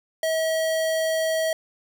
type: tone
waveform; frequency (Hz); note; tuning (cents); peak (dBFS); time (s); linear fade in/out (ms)
square; 642; E5; -46; -22; 0.23-1.53; 2
effects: none